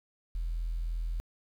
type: tone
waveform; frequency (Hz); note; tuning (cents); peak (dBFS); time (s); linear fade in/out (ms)
sine; 41.52; E1; +13; -29; 0.35-1.2; 0
effects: tanh soft clip ceiling -27 dBFS + 10-bit